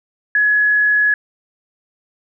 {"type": "tone with frequency modulation", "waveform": "sine", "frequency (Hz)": 1689, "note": "G#6", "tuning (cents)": 29, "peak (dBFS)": -11, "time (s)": [0.35, 1.14], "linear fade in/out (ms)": 2, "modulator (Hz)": 53.9, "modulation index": 0.21, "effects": []}